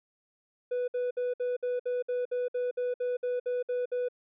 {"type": "tone bursts", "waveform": "triangle", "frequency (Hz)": 493.9, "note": "B4", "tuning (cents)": 0, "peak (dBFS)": -25, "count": 15, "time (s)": [0.71, 4.086], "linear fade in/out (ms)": 10, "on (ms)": 170, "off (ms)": 59, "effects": ["tanh soft clip ceiling -21 dBFS", "resampled to 8000 Hz"]}